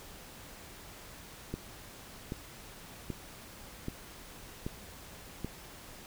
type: click train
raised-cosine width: 3 ms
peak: -22 dBFS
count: 6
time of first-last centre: 1.54-5.446 s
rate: 1.28 Hz
effects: pink hiss -50 dBFS RMS until 6.06 s